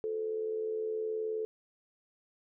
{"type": "tone with amplitude modulation", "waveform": "sine", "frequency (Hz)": 436.8, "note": "A4", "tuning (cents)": -13, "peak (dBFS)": -29, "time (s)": [0.04, 1.45], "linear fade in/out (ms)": 0, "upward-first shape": "sine", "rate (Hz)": 79.3, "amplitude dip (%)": 55, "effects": []}